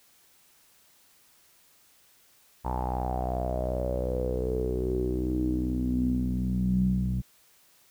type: tone with low-pass filter sweep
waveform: sawtooth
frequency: 62.6 Hz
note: B1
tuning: 24 cents sharp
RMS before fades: -28 dBFS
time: 2.64-7.22 s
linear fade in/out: 20 ms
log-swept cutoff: 910 to 160 Hz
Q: 9
effects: white hiss -61 dBFS RMS until 7.9 s